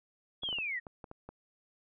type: linear sweep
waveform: sine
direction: down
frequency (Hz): 3406 to 1828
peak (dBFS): -33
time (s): 0.42-0.8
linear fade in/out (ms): 20
type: clicks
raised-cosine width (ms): 1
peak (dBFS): -31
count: 8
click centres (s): 0.435 / 0.489 / 0.528 / 0.586 / 0.868 / 1.042 / 1.114 / 1.29
effects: none